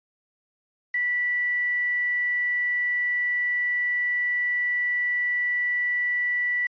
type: tone with quantisation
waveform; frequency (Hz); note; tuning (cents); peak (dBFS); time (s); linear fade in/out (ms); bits
sine; 1960; B6; -14; -22; 0.94-6.67; 5; 7
effects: resampled to 11025 Hz